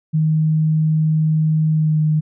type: tone with pitch glide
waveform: sine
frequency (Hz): 156.5 to 154.26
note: D#3 to D#3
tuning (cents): +10 to -15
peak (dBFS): -13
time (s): 0.13-2.21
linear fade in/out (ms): 20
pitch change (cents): -25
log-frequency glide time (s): 1.71-2
effects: none